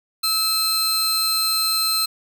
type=tone pair together; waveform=sawtooth; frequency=1299 / 4138 Hz; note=E6 / C8; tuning=-26 / -20 cents; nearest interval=octave + minor sixth; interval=2006 cents; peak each=-23 / -16 dBFS; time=0.23-2.06 s; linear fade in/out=10 ms; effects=none